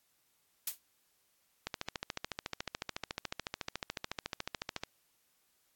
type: noise with exponential decay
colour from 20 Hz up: blue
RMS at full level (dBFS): -29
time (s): 0.67-0.79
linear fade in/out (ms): 5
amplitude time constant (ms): 25
type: click train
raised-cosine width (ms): 0.2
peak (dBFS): -18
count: 45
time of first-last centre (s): 1.67-4.835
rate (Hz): 13.9
effects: white hiss -74 dBFS RMS until 5.75 s + AAC 64 kbps